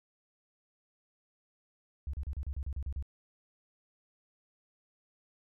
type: tone bursts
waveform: sine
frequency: 69.7 Hz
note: C#2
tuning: 10 cents sharp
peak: -33 dBFS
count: 10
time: 2.07-3.025 s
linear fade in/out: 0 ms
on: 64 ms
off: 35 ms
effects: none